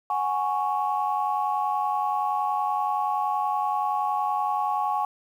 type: chord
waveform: sine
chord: F# suspended second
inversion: none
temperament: equal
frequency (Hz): 740 / 830.6 / 1108.7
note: F#5 / G#5 / C#6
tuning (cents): 0 / 0 / 0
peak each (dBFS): -29 / -25 / -27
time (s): 0.1-5.05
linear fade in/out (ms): 2
effects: tanh soft clip ceiling -14 dBFS + 9-bit